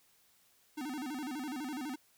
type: tone with vibrato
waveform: square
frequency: 277.2 Hz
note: C#4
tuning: in tune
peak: -38 dBFS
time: 0.77-1.96 s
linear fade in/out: 10 ms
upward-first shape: square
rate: 12 Hz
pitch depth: 160 cents each way
effects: white hiss -68 dBFS RMS until 2.17 s